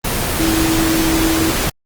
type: tone in noise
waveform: sine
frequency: 324 Hz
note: E4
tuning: 30 cents flat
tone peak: -15 dBFS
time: 0.39-1.51 s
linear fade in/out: 10 ms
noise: pink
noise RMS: -18 dBFS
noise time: 0.04-1.7 s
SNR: 0 dB
effects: Opus 24 kbps